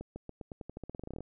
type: accelerating click train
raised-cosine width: 2 ms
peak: -28 dBFS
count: 19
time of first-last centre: 0.01-1.206 s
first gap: 150 ms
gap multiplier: 0.89
effects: none